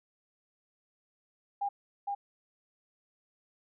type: tone with echo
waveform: sine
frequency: 805 Hz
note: G5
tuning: 46 cents sharp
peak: -29 dBFS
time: 1.61-1.69 s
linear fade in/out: 10 ms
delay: 460 ms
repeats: 1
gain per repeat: -2 dB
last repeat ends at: 2.15 s
effects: none